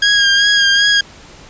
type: tone with vibrato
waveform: 20% pulse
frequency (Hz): 1628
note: G#6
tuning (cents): -35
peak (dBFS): -4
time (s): 0.02-1.01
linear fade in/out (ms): 5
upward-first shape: sine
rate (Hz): 2.6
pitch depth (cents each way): 31
effects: pink hiss -39 dBFS RMS until 1.49 s + resampled to 16000 Hz